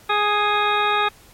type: harmonic tone with a mistuned harmonic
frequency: 415.3 Hz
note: G#4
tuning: in tune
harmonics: 1 / 2 / 3 / 4 / 5 / 6 / 8 / 9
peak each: -26 / -22 / -21 / -26 / -32 / -26 / -34 / -27 dBFS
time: 0.09-1.09 s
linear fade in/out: 10 ms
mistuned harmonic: 5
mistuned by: +28 cents
effects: pink hiss -49 dBFS RMS until 1.33 s + MP3 64 kbps